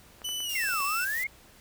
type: clicks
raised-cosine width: 0.5 ms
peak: -30 dBFS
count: 7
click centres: 0.218 / 0.29 / 0.404 / 0.639 / 0.689 / 0.738 / 0.804 s
type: tone with pitch glide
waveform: sawtooth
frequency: 2986 to 2660 Hz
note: F#7 to E7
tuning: +15 to +15 cents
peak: -28 dBFS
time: 0.24-1.05 s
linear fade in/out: 10 ms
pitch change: -200 cents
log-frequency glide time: 0.43-0.61 s
type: noise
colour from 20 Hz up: blue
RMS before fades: -38 dBFS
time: 0.49-1.24 s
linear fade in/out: 5 ms
type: exponential two-way sweep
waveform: sine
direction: down then up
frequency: 2200 to 1085 to 2200 Hz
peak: -28 dBFS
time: 0.55-1.27 s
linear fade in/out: 5 ms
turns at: 0.83 s
effects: pink hiss -55 dBFS RMS until 1.6 s

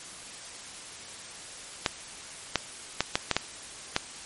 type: clicks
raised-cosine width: 0.2 ms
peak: -5 dBFS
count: 7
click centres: 1.862 / 2.557 / 3.006 / 3.155 / 3.313 / 3.366 / 3.964 s
effects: white hiss -43 dBFS RMS until 4.25 s + MP3 48 kbps

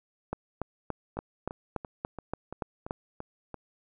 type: two click trains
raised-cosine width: 1 ms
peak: -17 / -24 dBFS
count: 10 / 8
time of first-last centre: 0.33-2.909 / 1.17-3.543 s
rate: 3.49 / 2.95 Hz
effects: none

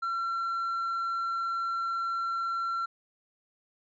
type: tone with tanh clipping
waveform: triangle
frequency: 1359 Hz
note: F6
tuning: 48 cents flat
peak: -29 dBFS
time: 0.02-2.86 s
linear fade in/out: 10 ms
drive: 7 dB
effects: none

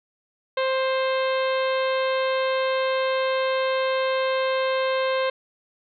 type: harmonic tone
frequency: 525 Hz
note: C5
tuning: 6 cents sharp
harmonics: 1 / 2 / 3 / 4 / 5 / 6 / 7 / 8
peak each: -22 / -28 / -32 / -34 / -36 / -38 / -39 / -40 dBFS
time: 0.57-5.3 s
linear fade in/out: 5 ms
effects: none

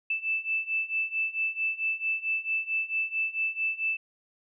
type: beating tone pair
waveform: sine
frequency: 2637 / 2641.5 Hz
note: E7 / E7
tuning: 0 / +3 cents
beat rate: 4.5 Hz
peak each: -31 / -29 dBFS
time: 0.1-3.97 s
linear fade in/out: 5 ms
effects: none

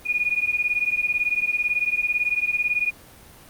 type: beating tone pair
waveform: sine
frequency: 2441 / 2459 Hz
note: D#7 / D#7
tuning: -34 / -21 cents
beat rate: 18 Hz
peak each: -23 dBFS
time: 0.05-2.91 s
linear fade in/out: 20 ms
effects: pink hiss -47 dBFS RMS until 3.49 s + Opus 32 kbps

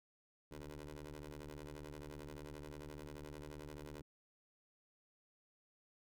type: ring-modulated tone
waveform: 15% pulse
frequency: 74.9 Hz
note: D2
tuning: 35 cents sharp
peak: -39 dBFS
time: 0.51-4.02 s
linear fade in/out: 5 ms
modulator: 219 Hz
effects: none

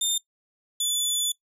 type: tone pair in turn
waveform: 20% pulse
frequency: 3616 / 3471 Hz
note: A7 / A7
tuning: +47 / -24 cents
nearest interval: minor second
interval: 71 cents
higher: first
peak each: -17 dBFS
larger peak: neither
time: 0.01-0.18 / 0.8-1.32 s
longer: second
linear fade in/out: 5 ms
effects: noise-tail reverb RT60 0.1 s tail -21 dB re dry

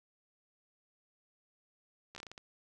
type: slowing click train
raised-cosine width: 0.2 ms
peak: -30 dBFS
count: 8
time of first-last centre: 2.15-2.379 s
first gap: 13 ms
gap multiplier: 1.3
effects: none

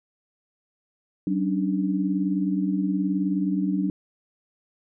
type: tone cluster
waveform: sine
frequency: 188.9 / 279 / 298 Hz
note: F#3 / C#4 / D4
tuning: +36 / +11 / +25 cents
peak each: -24 / -29 / -26 dBFS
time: 1.27-3.9 s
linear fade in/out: 2 ms
effects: none

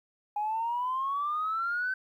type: exponential sweep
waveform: sine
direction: up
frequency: 824 to 1541 Hz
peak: -27 dBFS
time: 0.36-1.94 s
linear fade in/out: 5 ms
effects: tanh soft clip ceiling -23 dBFS + 11-bit

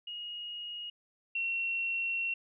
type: tone pair in turn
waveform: sine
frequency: 2877 / 2726 Hz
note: F#7 / F7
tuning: -49 / -43 cents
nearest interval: minor second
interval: 94 cents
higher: first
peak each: -38 / -30 dBFS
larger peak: second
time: 0.07-0.9 / 1.35-2.34 s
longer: second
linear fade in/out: 5 ms
effects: none

